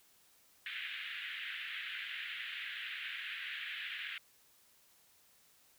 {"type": "band-pass noise", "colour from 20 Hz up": "pink", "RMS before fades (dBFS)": -43, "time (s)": [0.66, 4.18], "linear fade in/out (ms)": 2, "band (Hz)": [1600, 3400], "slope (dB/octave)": 48, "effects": ["white hiss -67 dBFS RMS until 5.78 s"]}